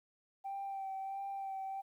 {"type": "tone with vibrato", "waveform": "sine", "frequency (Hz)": 780, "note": "G5", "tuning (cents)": -9, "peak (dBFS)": -37, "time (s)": [0.44, 1.82], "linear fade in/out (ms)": 20, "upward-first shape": "sine", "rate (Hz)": 1.5, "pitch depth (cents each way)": 21, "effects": ["tanh soft clip ceiling -35 dBFS", "12-bit"]}